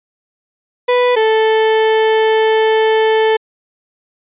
35% pulse tone pair in turn, 493.6 / 439.7 Hz, B4 / A4, -1 / -1 cents, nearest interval major second, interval 200 cents, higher first, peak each -8 dBFS, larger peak neither, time 0.88-1.16 / 1.16-3.37 s, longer second, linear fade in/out 10 ms, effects resampled to 8000 Hz

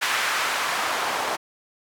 white noise with band-pass filter sweep, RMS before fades -25 dBFS, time 0.01-1.37 s, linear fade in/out 20 ms, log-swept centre 1600 to 790 Hz, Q 1.2, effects none

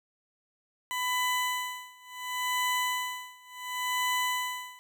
20% pulse tone with tremolo, 999 Hz, B5, 20 cents sharp, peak -21 dBFS, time 0.91-4.79 s, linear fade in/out 0 ms, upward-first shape sine, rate 0.7 Hz, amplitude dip 95%, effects none

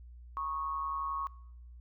sine tone with amplitude modulation, 1102 Hz, C#6, 11 cents flat, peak -30 dBFS, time 0.37-1.27 s, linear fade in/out 0 ms, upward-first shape sine, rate 151 Hz, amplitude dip 65%, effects noise-tail reverb RT60 0.8 s tail -23 dB re dry + added 60 Hz sine -48 dBFS peak until 1.8 s

